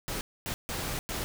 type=noise bursts at uneven times; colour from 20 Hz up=pink; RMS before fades=-34 dBFS; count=4; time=0.08-0.21 / 0.46-0.54 / 0.69-0.99 / 1.09-1.24 s; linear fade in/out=0 ms; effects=none